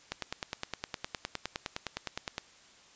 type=click train; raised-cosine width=0.2 ms; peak=-16 dBFS; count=23; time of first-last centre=0.12-2.381 s; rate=9.73 Hz; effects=white hiss -58 dBFS RMS until 2.95 s + resampled to 16000 Hz